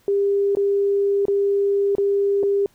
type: tone with dropouts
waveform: sine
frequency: 400 Hz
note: G4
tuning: 35 cents sharp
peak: -16 dBFS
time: 0.08-2.66 s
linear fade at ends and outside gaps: 1 ms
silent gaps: 0.551-0.57 / 1.254-1.282 / 1.952-1.982 / 2.43-2.434 s
effects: pink hiss -59 dBFS RMS until 2.74 s